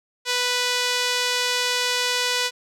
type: tone with band-pass filter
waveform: sawtooth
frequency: 493.9 Hz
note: B4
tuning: in tune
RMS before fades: -23 dBFS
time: 0.25-2.51 s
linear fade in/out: 50 ms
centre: 4200 Hz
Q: 0.94
effects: none